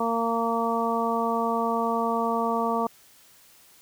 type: harmonic tone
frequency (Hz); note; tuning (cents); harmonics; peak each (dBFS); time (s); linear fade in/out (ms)
230; A#3; -23; 1 / 2 / 3 / 4 / 5; -29 / -29 / -29 / -29 / -29; 0-2.87; 5
effects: white hiss -55 dBFS RMS until 3.81 s